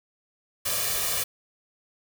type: noise with comb filter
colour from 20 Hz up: white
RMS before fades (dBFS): -27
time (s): 0.65-1.24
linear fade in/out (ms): 10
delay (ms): 1.7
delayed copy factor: +0.8
effects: none